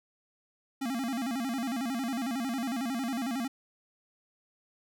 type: tone with vibrato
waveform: square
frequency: 250.3 Hz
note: B3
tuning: 23 cents sharp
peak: -31 dBFS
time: 0.81-3.48 s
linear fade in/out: 10 ms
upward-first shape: square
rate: 11 Hz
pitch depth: 140 cents each way
effects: none